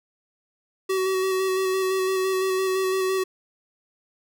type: tone with vibrato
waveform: square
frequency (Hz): 378.1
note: F#4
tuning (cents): +38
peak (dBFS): -22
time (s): 0.89-3.24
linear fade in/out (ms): 10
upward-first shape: square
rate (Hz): 5.9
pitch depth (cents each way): 15
effects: none